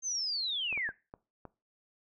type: linear sweep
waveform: sine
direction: down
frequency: 6380 to 1480 Hz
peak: -31 dBFS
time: 0.02-0.92 s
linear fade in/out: 50 ms
type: clicks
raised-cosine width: 1 ms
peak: -31 dBFS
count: 5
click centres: 0.727 / 0.776 / 0.89 / 1.139 / 1.453 s
effects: noise-tail reverb RT60 0.3 s tail -20 dB re dry